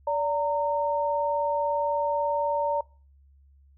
sine tone pair together, 579 / 919.1 Hz, D5 / A#5, -25 / -25 cents, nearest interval minor sixth, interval 800 cents, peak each -26 dBFS, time 0.07-2.81 s, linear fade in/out 5 ms, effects noise-tail reverb RT60 0.4 s tail -24 dB re dry + added 69 Hz sine -54 dBFS peak until 3.77 s

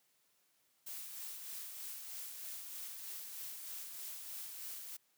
blue noise with tremolo, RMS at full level -45 dBFS, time 0.86-4.97 s, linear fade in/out 10 ms, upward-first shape sine, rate 3.2 Hz, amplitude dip 35%, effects white hiss -75 dBFS RMS until 5.17 s + high-pass 100 Hz 12 dB/octave

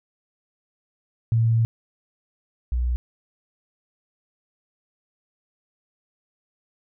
sine tone pair in turn, 114.2 / 60.95 Hz, A#2 / B1, -35 / -22 cents, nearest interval major seventh, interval 1087 cents, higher first, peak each -16 / -20 dBFS, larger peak first, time 1.32-1.65 / 2.72-2.96 s, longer first, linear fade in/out 0 ms, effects none

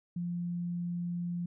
sine tone, 174.1 Hz, F3, 5 cents flat, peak -32 dBFS, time 0.16-1.46 s, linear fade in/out 5 ms, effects none

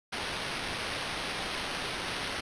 blue noise with sample-and-hold, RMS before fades -35 dBFS, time 0.12-2.41 s, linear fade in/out 10 ms, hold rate 7350 Hz, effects resampled to 22050 Hz

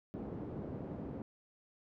pink band-pass noise, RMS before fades -43 dBFS, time 0.14-1.22 s, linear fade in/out 0 ms, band 120 to 420 Hz, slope 12 dB/octave, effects none

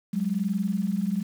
sine tone pair together, 185 / 205.9 Hz, F#3 / G#3, 0 / -15 cents, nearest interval major second, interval 185 cents, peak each -27 / -26 dBFS, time 0.13-1.23 s, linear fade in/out 10 ms, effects 8-bit

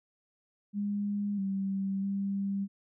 sine tone with pitch steps, 204 / 194.5 / 197.6 Hz, G#3 / G3 / G3, -31 / -13 / +14 cents, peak -29 dBFS, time 0.73-2.68 s, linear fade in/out 50 ms, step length 650 ms, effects none

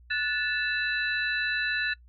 sine tone cluster, 1470 / 1743 / 2642 / 3967 Hz, F#6 / A6 / E7 / B7, -12 / -17 / +3 / +7 cents, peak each -32 / -28 / -34 / -35 dBFS, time 0.1-1.94 s, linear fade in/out 10 ms, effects noise-tail reverb RT60 0.1 s tail -21 dB re dry + added 60 Hz sine -51 dBFS peak until 2.08 s

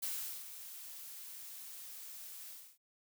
blue noise with ADSR envelope, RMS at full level -38 dBFS, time 0.02-2.78 s, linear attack 12 ms, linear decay 410 ms, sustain -11 dB, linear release 290 ms, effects none

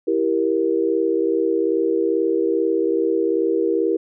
sine chord, E diminished, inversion none, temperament equal with one note detuned, 329.6 / 392 / 470.2 Hz, E4 / G4 / Bb4, 0 / 0 / +15 cents, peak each -21 dBFS, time 0.07-3.97 s, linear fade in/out 10 ms, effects none

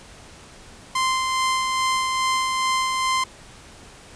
sawtooth tone with tremolo, 1042 Hz, C6, 7 cents flat, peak -15 dBFS, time 0.95-3.24 s, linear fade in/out 5 ms, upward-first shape sine, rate 2.4 Hz, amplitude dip 30%, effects pink hiss -45 dBFS RMS until 4.15 s + resampled to 22050 Hz

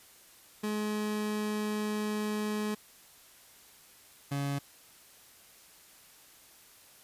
30% pulse tone pair in turn, 211.5 / 140.83 Hz, G#3 / C#3, +32 / +28 cents, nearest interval perfect fifth, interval 704 cents, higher first, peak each -28 dBFS, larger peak neither, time 0.63-2.75 / 4.31-4.59 s, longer first, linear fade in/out 10 ms, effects white hiss -57 dBFS RMS until 7.03 s + resampled to 32000 Hz

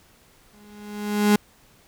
35% pulse tone with exponential growth, 207.7 Hz, G#3, in tune, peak -11 dBFS, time 0.53-1.36 s, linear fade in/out 5 ms, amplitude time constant 180 ms, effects pink hiss -56 dBFS RMS until 1.87 s

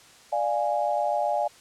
sine chord, D diminished, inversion none, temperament equal with one note detuned, 591.1 / 698.5 / 830.6 Hz, D5 / F5 / Ab5, +11 / 0 / 0 cents, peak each -27 dBFS, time 0.32-1.48 s, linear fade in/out 10 ms, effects white hiss -52 dBFS RMS until 1.6 s + low-pass 8000 Hz 12 dB/octave

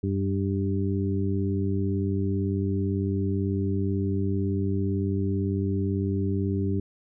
harmonic tone with a mistuned harmonic, 98 Hz, G2, in tune, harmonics 1 / 2 / 3 / 4, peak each -26 / -29 / -31 / -32 dBFS, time 0.03-6.8 s, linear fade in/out 5 ms, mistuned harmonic 1, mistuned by -42 cents, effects none

